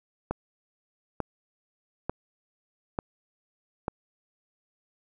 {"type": "click train", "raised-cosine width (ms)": 1, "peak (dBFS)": -14, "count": 5, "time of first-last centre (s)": [0.31, 3.881], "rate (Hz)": 1.12, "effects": []}